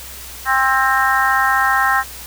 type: harmonic tone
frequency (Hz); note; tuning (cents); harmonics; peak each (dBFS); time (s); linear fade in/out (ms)
264.6; C4; +20; 3 / 4 / 5 / 6 / 7; -19 / -19 / -19 / -19 / -19; 0.45-2.04; 50
effects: added 63 Hz sine -39 dBFS peak until 2.26 s + white hiss -34 dBFS RMS until 2.26 s